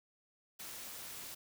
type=noise with amplitude modulation; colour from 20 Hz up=white; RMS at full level=-44 dBFS; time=0.59-1.35 s; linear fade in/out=10 ms; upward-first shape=sine; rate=286 Hz; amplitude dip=65%; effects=none